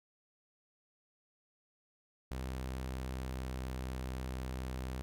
sawtooth tone with pitch glide, 64.5 to 64.09 Hz, C2 to C2, -24 to -35 cents, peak -34 dBFS, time 2.31-5.02 s, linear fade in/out 0 ms, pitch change -11 cents, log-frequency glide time 3.21-3.79 s, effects none

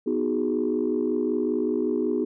sine chord, G# minor seventh, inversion first, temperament equal, 246.9 / 311.1 / 370 / 415.3 Hz, B3 / D#4 / F#4 / G#4, 0 / 0 / 0 / 0 cents, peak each -27 dBFS, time 0.06-2.25 s, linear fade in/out 10 ms, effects tanh soft clip ceiling -14 dBFS

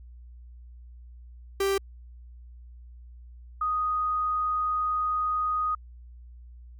45% pulse / sine tone pair in turn, 392 / 1244.5 Hz, G4 / D#6, 0 / 0 cents, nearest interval octave + minor sixth, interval 2000 cents, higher second, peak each -23 / -24 dBFS, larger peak first, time 1.6-1.78 / 3.61-5.75 s, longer second, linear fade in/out 5 ms, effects added 60 Hz sine -44 dBFS peak until 6.79 s

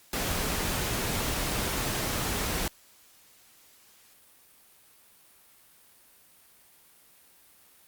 pink noise, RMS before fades -30 dBFS, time 0.13-2.68 s, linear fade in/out 2 ms, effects white hiss -58 dBFS RMS until 7.87 s + Opus 48 kbps

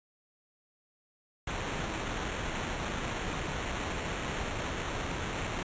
pink noise with sample-and-hold, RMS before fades -35 dBFS, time 1.47-5.63 s, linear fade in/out 5 ms, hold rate 4900 Hz, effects resampled to 16000 Hz

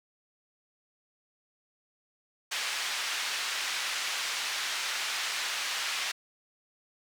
pink band-pass noise, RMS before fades -33 dBFS, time 2.51-6.12 s, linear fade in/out 10 ms, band 1600 to 6000 Hz, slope 12 dB/octave, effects none

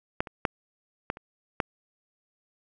clicks, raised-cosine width 0.5 ms, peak -10 / -24 / -8 / -13 / -27 / -9 dBFS, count 6, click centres 0.205 / 0.272 / 0.452 / 1.101 / 1.171 / 1.602 s, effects none

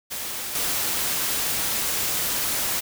white noise with level steps, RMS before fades -31 / -25 dBFS, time 0.1-2.81 s, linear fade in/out 20 ms, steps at 0.55 s, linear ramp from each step 2 ms, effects none

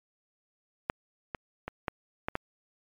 clicks, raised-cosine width 0.5 ms, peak -12 / -19 / -20 / -14 / -15 / -13 dBFS, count 6, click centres 0.899 / 1.348 / 1.68 / 1.882 / 2.285 / 2.354 s, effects MP3 96 kbps

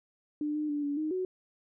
sine tone with pitch steps, 298.1 / 302.5 / 292.5 / 286.9 / 309.4 / 370.5 Hz, D4 / D#4 / D4 / D4 / D#4 / F#4, +26 / -49 / -7 / -40 / -10 / +2 cents, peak -29 dBFS, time 0.41-1.25 s, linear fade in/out 2 ms, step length 140 ms, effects none

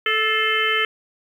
harmonic tone with a mistuned harmonic, 438 Hz, A4, 8 cents flat, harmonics 1 / 3 / 4 / 5 / 6 / 7, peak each -27 / -24 / -24 / -23 / -27 / -24 dBFS, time 0.06-0.85 s, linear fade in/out 2 ms, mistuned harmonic 5, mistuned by -57 cents, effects 8-bit

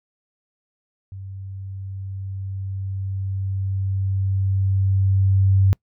sine tone with level ramp, 96.6 Hz, G2, 25 cents flat, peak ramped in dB -32 to -12 dBFS, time 1.12-5.73 s, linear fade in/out 0 ms, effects noise-tail reverb RT60 0.1 s tail -26 dB re dry

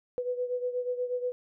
sine beating tone pair, 493.9 / 502.2 Hz, B4 / B4, 0 / +29 cents, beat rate 8.3 Hz, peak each -30 / -35 dBFS, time 0.18-1.32 s, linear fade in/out 0 ms, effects none

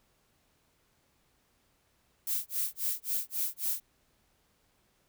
violet noise with tremolo, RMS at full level -30 dBFS, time 2.27-3.8 s, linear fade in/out 2 ms, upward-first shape sine, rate 3.7 Hz, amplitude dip 100%, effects pink hiss -71 dBFS RMS until 5.08 s

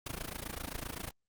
pink noise with amplitude modulation, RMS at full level -37 dBFS, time 0.06-1.11 s, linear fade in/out 5 ms, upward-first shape sine, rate 27.7 Hz, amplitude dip 90%, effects Opus 48 kbps

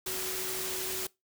sine tone in noise, 374.2 Hz, F#4, 20 cents sharp, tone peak -40 dBFS, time 0.06-1.07 s, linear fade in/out 5 ms, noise white, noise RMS -35 dBFS, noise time 0.06-1.07 s, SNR -8 dB, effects noise-tail reverb RT60 0.2 s tail -22 dB re dry

